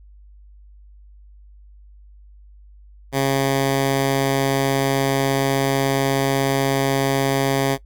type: tone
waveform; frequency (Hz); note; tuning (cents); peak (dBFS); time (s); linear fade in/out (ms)
10% pulse; 136.4; C#3; -28; -9; 3.12-7.78; 50
effects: noise-tail reverb RT60 0.1 s tail -19 dB re dry + added 50 Hz sine -43 dBFS peak until 7.85 s